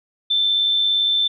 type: tone with amplitude modulation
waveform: sine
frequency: 3544 Hz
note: A7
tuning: 12 cents sharp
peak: -14 dBFS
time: 0.3-1.28 s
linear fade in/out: 10 ms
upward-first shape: sine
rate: 97.6 Hz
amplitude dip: 30%
effects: none